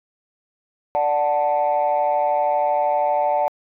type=chord; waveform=sine; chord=D major; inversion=none; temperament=equal; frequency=587.3 / 740 / 880 Hz; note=D5 / F#5 / A5; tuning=0 / 0 / 0 cents; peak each=-20 dBFS; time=0.95-3.48 s; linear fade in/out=0 ms; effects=tanh soft clip ceiling -11 dBFS